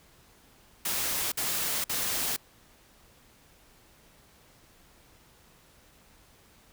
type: noise bursts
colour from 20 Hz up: white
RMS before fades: -30 dBFS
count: 3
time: 0.85-2.364 s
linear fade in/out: 5 ms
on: 470 ms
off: 52 ms
effects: pink hiss -59 dBFS RMS until 6.72 s